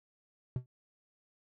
triangle tone with exponential decay, 125.5 Hz, B2, 28 cents sharp, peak -25 dBFS, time 0.56-0.66 s, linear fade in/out 2 ms, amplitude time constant 21 ms, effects none

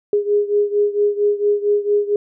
sine beating tone pair, 410.9 / 415.3 Hz, G#4 / G#4, -18 / 0 cents, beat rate 4.4 Hz, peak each -16 / -19 dBFS, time 0.13-2.16 s, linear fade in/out 2 ms, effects none

